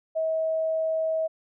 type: tone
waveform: sine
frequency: 641 Hz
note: E5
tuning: 49 cents flat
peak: -23 dBFS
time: 0.15-1.28 s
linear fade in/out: 20 ms
effects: none